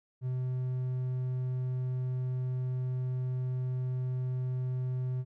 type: tone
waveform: triangle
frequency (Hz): 127.5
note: C3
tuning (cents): -44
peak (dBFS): -28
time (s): 0.21-5.25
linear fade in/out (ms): 50
effects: none